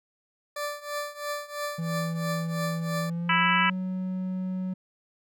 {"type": "tone with tremolo", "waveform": "20% pulse", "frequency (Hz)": 586, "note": "D5", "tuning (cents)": -4, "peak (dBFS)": -23, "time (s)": [0.56, 3.1], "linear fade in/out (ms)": 5, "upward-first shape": "triangle", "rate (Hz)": 3, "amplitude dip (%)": 90}
{"type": "tone with pitch glide", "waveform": "triangle", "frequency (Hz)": [165.4, 185.66], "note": ["E3", "F#3"], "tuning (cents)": [6, 6], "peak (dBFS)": -26, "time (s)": [1.78, 4.74], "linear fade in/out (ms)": 10, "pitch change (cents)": 200, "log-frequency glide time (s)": [3, 3.73]}
{"type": "harmonic tone", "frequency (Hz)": 329.6, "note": "E4", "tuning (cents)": 0, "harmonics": [3, 4, 5, 6, 7, 8, 9], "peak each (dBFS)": [-26, -27, -28, -29, -29, -30, -31], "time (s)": [3.29, 3.7], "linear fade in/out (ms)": 5}
{"effects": []}